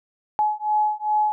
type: beating tone pair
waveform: sine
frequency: 847 / 849.5 Hz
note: G#5 / G#5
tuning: +34 / +39 cents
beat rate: 2.5 Hz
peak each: -22 dBFS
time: 0.39-1.32 s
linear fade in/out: 0 ms
effects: none